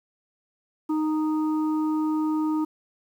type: harmonic tone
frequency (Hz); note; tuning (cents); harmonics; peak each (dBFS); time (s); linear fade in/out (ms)
310; D#4; -6; 1 / 3 / 4; -22 / -34 / -38; 0.89-2.65; 10
effects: 9-bit

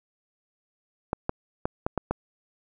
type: clicks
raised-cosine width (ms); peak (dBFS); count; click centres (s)
1; -11; 6; 1.131 / 1.294 / 1.655 / 1.865 / 1.977 / 2.11
effects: none

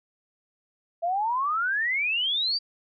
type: exponential sweep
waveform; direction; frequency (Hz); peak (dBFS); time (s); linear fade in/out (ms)
sine; up; 659.3 to 4760; -23; 1.02-2.59; 20
effects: none

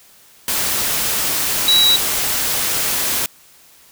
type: tone in noise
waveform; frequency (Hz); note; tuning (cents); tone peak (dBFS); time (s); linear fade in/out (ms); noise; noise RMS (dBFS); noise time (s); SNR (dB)
sine; 3899; B7; -23; -10; 1.68-1.96; 2; white; -19; 0.48-3.26; +6
effects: white hiss -48 dBFS RMS until 3.91 s

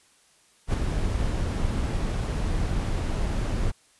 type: noise with ADSR envelope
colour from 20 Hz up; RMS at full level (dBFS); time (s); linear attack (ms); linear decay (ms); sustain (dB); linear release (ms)
brown; -21; 0.67-3.72; 67; 5; -5; 21
effects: white hiss -60 dBFS RMS until 3.99 s + resampled to 24000 Hz

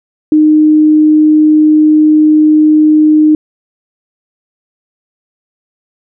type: tone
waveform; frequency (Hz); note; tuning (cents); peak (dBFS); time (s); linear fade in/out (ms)
sine; 306.9; D#4; -24; -3; 0.32-3.35; 2
effects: none

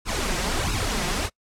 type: noise with flanger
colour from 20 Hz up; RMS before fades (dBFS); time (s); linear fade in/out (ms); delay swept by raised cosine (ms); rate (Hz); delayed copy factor
pink; -25; 0.05-1.3; 50; 0.75 to 5.65; 1.5; +0.8
effects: noise-tail reverb RT60 0.1 s tail -25 dB re dry + low-pass 9000 Hz 12 dB/octave

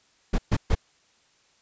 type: noise bursts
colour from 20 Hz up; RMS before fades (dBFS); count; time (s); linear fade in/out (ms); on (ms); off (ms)
brown; -20; 3; 0.33-0.752; 10; 54; 130
effects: white hiss -63 dBFS RMS until 1.61 s + resampled to 16000 Hz

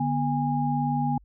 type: tone cluster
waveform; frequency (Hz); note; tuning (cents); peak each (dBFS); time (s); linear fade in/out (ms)
sine; 146.9 / 244.6 / 819; D3 / B3 / G#5; +1 / -16 / -24; -27; 0-1.18; 5
effects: added 50 Hz sine -52 dBFS peak until 1.24 s

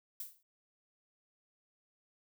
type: noise with exponential decay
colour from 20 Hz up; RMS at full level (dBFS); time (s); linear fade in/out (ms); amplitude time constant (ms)
violet; -39; 0.2-0.43; 2; 49
effects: none

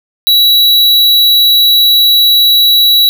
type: tone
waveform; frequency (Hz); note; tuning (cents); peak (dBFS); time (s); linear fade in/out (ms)
square; 3913; B7; -17; -5; 0.27-3.09; 0
effects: none

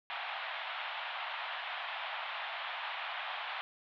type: band-pass noise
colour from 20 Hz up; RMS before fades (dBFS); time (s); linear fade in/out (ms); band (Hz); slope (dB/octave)
pink; -40; 0.1-3.61; 0; 690 to 3600; 48
effects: none

